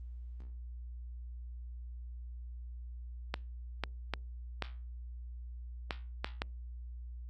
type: clicks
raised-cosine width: 0.3 ms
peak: -17 dBFS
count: 7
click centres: 3.341 / 3.837 / 4.137 / 4.623 / 5.908 / 6.245 / 6.419 s
effects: added 60 Hz sine -42 dBFS peak until 7.29 s + Opus 32 kbps